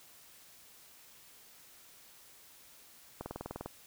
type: click train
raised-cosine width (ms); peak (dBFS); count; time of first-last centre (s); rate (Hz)
1; -25; 10; 3.21-3.66; 20
effects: white hiss -58 dBFS RMS until 3.86 s